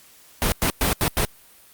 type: noise bursts at uneven times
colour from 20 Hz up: pink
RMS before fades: -20 dBFS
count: 5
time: 0.42-0.52 / 0.62-0.7 / 0.81-0.93 / 1.01-1.08 / 1.17-1.25 s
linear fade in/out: 0 ms
effects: white hiss -51 dBFS RMS until 1.73 s + Opus 48 kbps